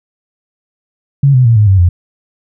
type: tone with pitch steps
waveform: sine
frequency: 139.4 / 127.09 / 115.87 / 105.65 / 96.32 / 87.82 Hz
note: C#3 / C3 / A#2 / G#2 / G2 / F2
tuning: +10 / -50 / -10 / +30 / -30 / +10 cents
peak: -4 dBFS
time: 1.23-1.89 s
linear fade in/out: 5 ms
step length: 110 ms
effects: none